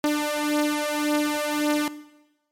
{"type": "beating tone pair", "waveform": "sawtooth", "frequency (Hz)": [296.7, 298.5], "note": ["D4", "D4"], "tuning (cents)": [18, 28], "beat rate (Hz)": 1.8, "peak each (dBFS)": [-22, -19], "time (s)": [0.04, 1.88], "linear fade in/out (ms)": 2, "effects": ["noise-tail reverb RT60 1.0 s tail -17 dB re dry", "MP3 64 kbps"]}